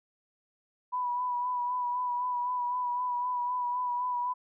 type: tone with vibrato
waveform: sine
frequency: 985 Hz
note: B5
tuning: 5 cents flat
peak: -28 dBFS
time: 0.92-4.34 s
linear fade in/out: 20 ms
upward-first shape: sine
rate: 3.9 Hz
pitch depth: 28 cents each way
effects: none